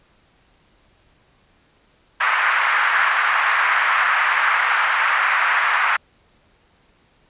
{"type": "band-pass noise", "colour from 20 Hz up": "pink", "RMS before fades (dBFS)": -18, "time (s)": [2.2, 5.97], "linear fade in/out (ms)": 10, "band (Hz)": [1100, 2100], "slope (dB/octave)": 24, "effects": ["pink hiss -58 dBFS RMS until 7.29 s", "resampled to 8000 Hz"]}